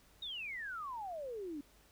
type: exponential sweep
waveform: sine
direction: down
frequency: 3789 to 277.2 Hz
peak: -40 dBFS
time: 0.22-1.61 s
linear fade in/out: 5 ms
effects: added 50 Hz sine -67 dBFS peak until 1.91 s + pink hiss -66 dBFS RMS until 1.91 s